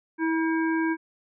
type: harmonic tone with a mistuned harmonic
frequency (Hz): 321.5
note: E4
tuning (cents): -43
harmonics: 1 / 3 / 5 / 7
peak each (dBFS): -23 / -32 / -31 / -38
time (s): 0.18-0.97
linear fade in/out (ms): 50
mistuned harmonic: 1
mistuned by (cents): +18
effects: none